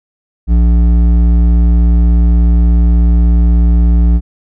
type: tone with hard clipping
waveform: sine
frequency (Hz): 58.27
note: A#1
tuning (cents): 0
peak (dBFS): -7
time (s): 0.47-4.21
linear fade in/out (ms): 50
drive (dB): 9
effects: none